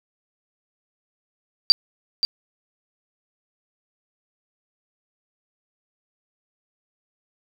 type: tone with echo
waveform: sine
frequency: 4699 Hz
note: D8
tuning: in tune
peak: -7 dBFS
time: 1.7-1.72 s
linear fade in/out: 0 ms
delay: 530 ms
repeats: 1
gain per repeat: -10 dB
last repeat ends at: 2.25 s
effects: none